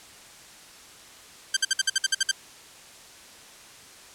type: tone bursts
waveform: 10% pulse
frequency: 1568 Hz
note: G6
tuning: in tune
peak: -10 dBFS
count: 10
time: 1.54-2.314 s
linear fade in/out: 5 ms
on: 27 ms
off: 56 ms
effects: white hiss -48 dBFS RMS until 4.14 s + low-pass 9000 Hz 12 dB/octave